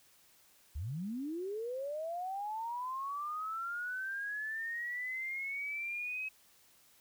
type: linear sweep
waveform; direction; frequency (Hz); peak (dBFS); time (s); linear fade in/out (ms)
sine; up; 61.74 to 2561; -36; 0.75-6.29; 10
effects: white hiss -65 dBFS RMS until 7 s